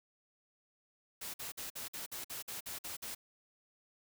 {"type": "noise bursts", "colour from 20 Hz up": "white", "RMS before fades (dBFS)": -43, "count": 11, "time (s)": [1.21, 3.15], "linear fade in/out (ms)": 10, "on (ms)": 130, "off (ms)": 51, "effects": []}